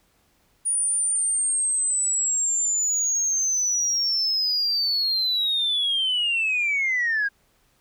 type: linear sweep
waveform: sine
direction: down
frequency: 9590 to 1604 Hz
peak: -19 dBFS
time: 0.65-7.29 s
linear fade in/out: 20 ms
effects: tanh soft clip ceiling -17 dBFS + pink hiss -64 dBFS RMS until 7.8 s